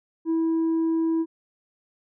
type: tone with tanh clipping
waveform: sine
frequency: 326.4 Hz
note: E4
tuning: 17 cents flat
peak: -21 dBFS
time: 0.25-1.26 s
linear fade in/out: 50 ms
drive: 2 dB
effects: none